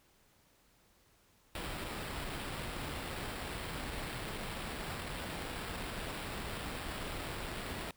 pink noise with sample-and-hold, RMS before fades -41 dBFS, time 1.55-7.91 s, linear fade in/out 2 ms, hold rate 6300 Hz, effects pink hiss -68 dBFS RMS until 7.96 s

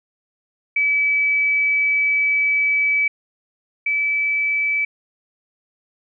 sine tone pair in turn, 2294 / 2304 Hz, D7 / D7, -41 / -34 cents, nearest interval unison, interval 7 cents, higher second, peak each -15 / -17 dBFS, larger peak first, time 0.76-3.08 / 3.86-4.85 s, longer first, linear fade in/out 5 ms, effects none

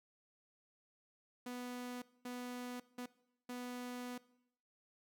sawtooth tone bursts at uneven times, 246.9 Hz, B3, in tune, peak -39 dBFS, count 4, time 1.46-2.02 / 2.25-2.8 / 2.98-3.06 / 3.49-4.18 s, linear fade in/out 5 ms, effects noise-tail reverb RT60 0.8 s tail -20 dB re dry

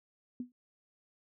sine tone with exponential decay, 246.9 Hz, B3, in tune, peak -32 dBFS, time 0.4-0.52 s, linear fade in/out 2 ms, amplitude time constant 25 ms, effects none

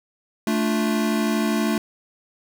square chord, D minor, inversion second, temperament equal with one note detuned, 220 / 292.5 / 349.2 Hz, A3 / D4 / F4, 0 / -7 / 0 cents, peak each -22 / -27 / -28 dBFS, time 0.47-1.78 s, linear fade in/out 2 ms, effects none

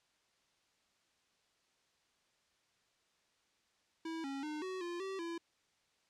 square tone with pitch steps, 325.8 / 274.3 / 303.6 / 373.8 / 347 / 385.1 / 336.7 Hz, E4 / C#4 / D#4 / F#4 / F4 / G4 / E4, -20 / -18 / -42 / +18 / -11 / -31 / +37 cents, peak -40 dBFS, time 4.05-5.38 s, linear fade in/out 5 ms, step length 190 ms, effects white hiss -75 dBFS RMS until 6.09 s + low-pass 6000 Hz 12 dB/octave

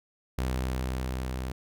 sawtooth tone with level ramp, 63.9 Hz, C2, 40 cents flat, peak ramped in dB -23 to -28 dBFS, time 0.38-1.52 s, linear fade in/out 5 ms, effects none

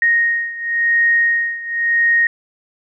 sine beating tone pair, 1864.7 / 1865.64 Hz, A#6 / A#6, 0 / +1 cents, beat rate 0.94 Hz, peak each -15 / -18 dBFS, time 0.02-2.27 s, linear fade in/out 2 ms, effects none

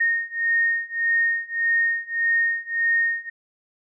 sine beating tone pair, 1847 / 1848.7 Hz, A#6 / A#6, -16 / -15 cents, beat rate 1.7 Hz, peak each -23 / -22 dBFS, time 0-3.3 s, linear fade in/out 10 ms, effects none

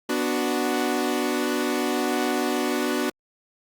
sawtooth chord, B minor, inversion none, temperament equal, 246.9 / 293.7 / 370 Hz, B3 / D4 / F#4, 0 / 0 / 0 cents, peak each -23 dBFS, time 0.09-3.1 s, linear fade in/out 5 ms, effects Opus 48 kbps

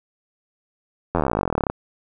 slowing click train, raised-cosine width 1 ms, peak -6 dBFS, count 29, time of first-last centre 1.15-1.7 s, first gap 11 ms, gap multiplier 1.04, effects none

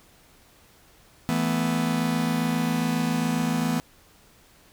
45% pulse chord, E suspended fourth, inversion none, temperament just, 164.81 / 219.8 / 247.2 Hz, E3 / A3 / B3, 0 / -2 / +2 cents, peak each -27 / -28 / -26 dBFS, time 1.29-3.8 s, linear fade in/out 0 ms, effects pink hiss -56 dBFS RMS until 4.72 s

